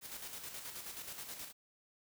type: noise with tremolo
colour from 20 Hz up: white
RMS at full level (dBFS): -45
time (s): 0.01-1.53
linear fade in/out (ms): 50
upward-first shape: square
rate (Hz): 9.4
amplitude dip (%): 45
effects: none